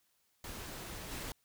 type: noise with level steps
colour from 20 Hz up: pink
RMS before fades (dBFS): -45 / -42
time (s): 0.44-1.32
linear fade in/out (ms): 2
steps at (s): 1.11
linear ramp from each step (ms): 5
effects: white hiss -75 dBFS RMS until 1.44 s